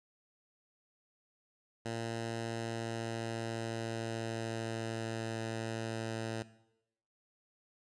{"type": "tone with pitch glide", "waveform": "10% pulse", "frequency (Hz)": [114.7, 112.47], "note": ["A#2", "A2"], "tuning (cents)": [-28, 38], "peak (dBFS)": -28, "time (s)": [1.85, 6.43], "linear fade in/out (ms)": 10, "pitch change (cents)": -34, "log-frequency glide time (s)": [2.46, 5.84], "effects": ["noise-tail reverb RT60 0.8 s tail -17 dB re dry", "resampled to 22050 Hz"]}